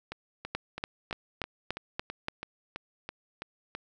two click trains, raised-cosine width 0.3 ms, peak -21 / -15 dBFS, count 12 / 7, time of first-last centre 0.12-3.75 / 0.55-2.284 s, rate 3.03 / 3.46 Hz, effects none

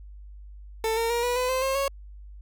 30% pulse tone with pitch steps, 445 / 458.8 / 473.1 / 487.8 / 503 / 518.6 / 534.7 / 551.4 Hz, A4 / A#4 / A#4 / B4 / B4 / C5 / C5 / C#5, +20 / -28 / +26 / -21 / +32 / -15 / +37 / -9 cents, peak -21 dBFS, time 0.84-1.88 s, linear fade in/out 2 ms, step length 130 ms, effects added 50 Hz sine -41 dBFS peak until 2.41 s

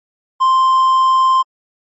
triangle tone, 1046.5 Hz, C6, in tune, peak -7 dBFS, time 0.4-1.43 s, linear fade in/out 20 ms, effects MP3 32 kbps

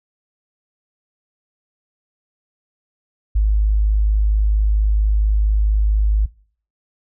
sine tone, 52.2 Hz, G#1, 10 cents sharp, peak -12 dBFS, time 3.35-6.26 s, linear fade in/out 10 ms, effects noise-tail reverb RT60 0.5 s tail -23 dB re dry

